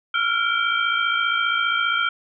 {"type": "tone cluster", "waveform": "sine", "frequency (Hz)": [1357, 1412, 2317, 3166], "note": ["E6", "F6", "D7", "G7"], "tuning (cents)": [50, 19, -24, 17], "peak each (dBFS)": [-24, -22, -27, -26], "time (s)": [0.14, 2.09], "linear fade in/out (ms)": 5, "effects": []}